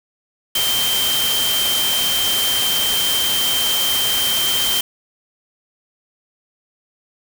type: tone in noise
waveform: sine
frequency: 3136 Hz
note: G7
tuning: in tune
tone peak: -18 dBFS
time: 0.55-4.81 s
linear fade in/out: 5 ms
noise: white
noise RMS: -21 dBFS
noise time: 0.55-4.81 s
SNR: 0 dB
effects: none